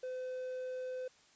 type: tone with quantisation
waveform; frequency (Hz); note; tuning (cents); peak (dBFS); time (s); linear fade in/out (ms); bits
triangle; 510; C5; -44; -36; 0.03-1.08; 5; 11
effects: white hiss -65 dBFS RMS until 1.35 s + resampled to 16000 Hz